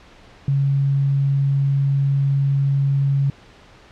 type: tone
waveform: sine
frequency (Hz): 138.59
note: C#3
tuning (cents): 0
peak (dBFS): -15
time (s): 0.48-3.3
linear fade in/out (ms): 2
effects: pink hiss -47 dBFS RMS until 3.91 s + low-pass 4000 Hz 12 dB/octave